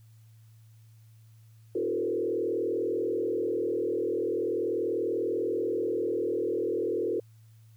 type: tone with frequency modulation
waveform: sine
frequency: 407.5 Hz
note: G#4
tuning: 33 cents flat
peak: -26 dBFS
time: 1.75-7.2 s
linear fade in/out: 5 ms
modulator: 40.4 Hz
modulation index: 2
effects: added 111 Hz sine -52 dBFS peak until 7.76 s + white hiss -69 dBFS RMS until 7.76 s